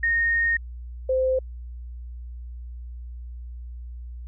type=tone pair in turn; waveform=sine; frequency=1849 / 518.9 Hz; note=A#6 / C5; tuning=-15 / -14 cents; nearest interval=octave + minor seventh; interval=2199 cents; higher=first; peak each=-19 dBFS; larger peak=neither; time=0.03-0.57 / 1.09-1.39 s; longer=first; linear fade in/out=5 ms; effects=added 60 Hz sine -34 dBFS peak until 4.27 s